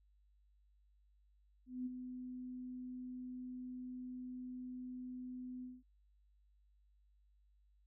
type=tone with ADSR envelope; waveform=sine; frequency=252.1 Hz; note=B3; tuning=36 cents sharp; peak=-37 dBFS; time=1.66-5.83 s; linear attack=200 ms; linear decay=24 ms; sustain=-7 dB; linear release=200 ms; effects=added 50 Hz sine -68 dBFS peak until 7.86 s